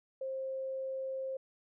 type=tone; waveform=sine; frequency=530 Hz; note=C5; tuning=22 cents sharp; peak=-35 dBFS; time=0.21-1.37 s; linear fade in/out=5 ms; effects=none